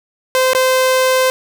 sawtooth tone with dropouts, 517 Hz, C5, 21 cents flat, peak -7 dBFS, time 0.35-1.3 s, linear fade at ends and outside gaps 0 ms, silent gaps 0.533-0.549 s, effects none

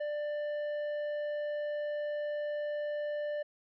sine tone with tanh clipping, 592 Hz, D5, 14 cents sharp, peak -34 dBFS, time 0-3.43 s, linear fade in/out 10 ms, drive 8 dB, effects none

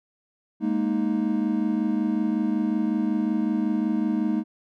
triangle chord, Ab suspended second, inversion none, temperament equal, 207.7 / 233.1 / 311.1 Hz, Ab3 / Bb3 / Eb4, 0 / 0 / 0 cents, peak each -24 dBFS, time 0.6-4.44 s, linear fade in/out 50 ms, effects none

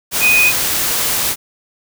sine tone in noise, 2489 Hz, D#7, in tune, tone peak -9 dBFS, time 0.2-0.53 s, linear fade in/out 50 ms, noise white, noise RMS -17 dBFS, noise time 0.11-1.36 s, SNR +5 dB, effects none

